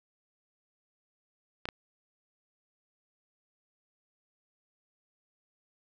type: clicks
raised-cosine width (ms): 0.3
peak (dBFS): -18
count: 2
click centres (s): 1.655 / 1.688
effects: none